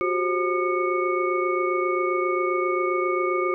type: tone cluster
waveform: sine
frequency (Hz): 362.5 / 390 / 532 / 1212 / 2217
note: F#4 / G4 / C5 / D#6 / C#7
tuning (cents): -35 / -9 / +29 / -46 / 0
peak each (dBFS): -24 / -31 / -30 / -26 / -31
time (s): 0.01-3.54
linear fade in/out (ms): 0
effects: none